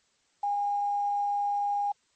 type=tone with quantisation; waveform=sine; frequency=814 Hz; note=G#5; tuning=35 cents flat; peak=-25 dBFS; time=0.43-1.92 s; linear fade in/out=5 ms; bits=9; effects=white hiss -69 dBFS RMS until 2.15 s + MP3 32 kbps